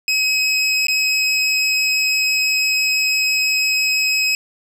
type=tone with dropouts; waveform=25% pulse; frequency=2549 Hz; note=D#7; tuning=41 cents sharp; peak=-11 dBFS; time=0.08-4.35 s; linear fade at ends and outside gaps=1 ms; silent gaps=0.869-0.883 s; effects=low-pass 12000 Hz 12 dB/octave + 8-bit